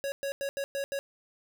square tone bursts at uneven times, 554.4 Hz, C#5, in tune, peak -31 dBFS, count 6, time 0.04-0.12 / 0.23-0.32 / 0.41-0.49 / 0.57-0.64 / 0.75-0.84 / 0.92-0.99 s, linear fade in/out 0 ms, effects none

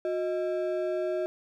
triangle ring-modulated tone, 493.9 Hz, B4, in tune, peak -22 dBFS, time 0.05-1.26 s, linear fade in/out 0 ms, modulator 132 Hz, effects none

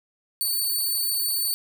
5% pulse tone, 4494 Hz, C#8, 23 cents sharp, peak -16 dBFS, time 0.41-1.54 s, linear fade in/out 0 ms, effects none

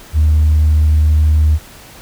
sine tone, 76.8 Hz, D#2, 22 cents flat, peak -6 dBFS, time 0.13-1.59 s, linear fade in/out 50 ms, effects tanh soft clip ceiling -5 dBFS + pink hiss -38 dBFS RMS until 2.01 s

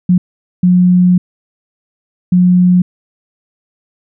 sine tone bursts at uneven times, 180 Hz, F#3, 47 cents flat, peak -5 dBFS, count 3, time 0.09-0.18 / 0.63-1.18 / 2.32-2.82 s, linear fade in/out 5 ms, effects none

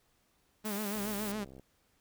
sawtooth tone with vibrato, 207.7 Hz, G#3, in tune, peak -31 dBFS, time 0.64-1.45 s, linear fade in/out 20 ms, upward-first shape sine, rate 7.2 Hz, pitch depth 77 cents each way
blue noise, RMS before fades -42 dBFS, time 0.65-1.32 s, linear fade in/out 5 ms
click train, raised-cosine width 2 ms, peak -38 dBFS, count 43, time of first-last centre 0.96-1.596 s, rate 66 Hz
effects pink hiss -72 dBFS RMS until 2 s

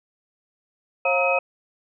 sine tone cluster, 540 / 705 / 935 / 1278 / 2533 Hz, C#5 / F5 / A#5 / D#6 / D#7, -45 / +16 / +5 / +46 / +30 cents, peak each -22 / -25 / -29 / -29 / -22 dBFS, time 1.05-1.39 s, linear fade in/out 5 ms, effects none

